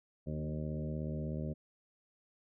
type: harmonic tone with a mistuned harmonic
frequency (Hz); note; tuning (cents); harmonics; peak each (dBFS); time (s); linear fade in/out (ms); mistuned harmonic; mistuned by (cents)
76.5; D#2; -29; 1 / 2 / 3 / 4 / 5 / 6 / 7 / 8; -42 / -38 / -42 / -49 / -48 / -54 / -48 / -50; 0.26-1.54; 20; 3; +20
effects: none